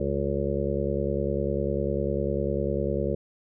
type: harmonic tone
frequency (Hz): 70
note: C#2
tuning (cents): +18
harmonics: 1 / 2 / 3 / 5 / 6 / 7 / 8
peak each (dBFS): -32 / -32 / -32 / -32 / -32 / -32 / -32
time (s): 0-3.15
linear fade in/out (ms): 5
effects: none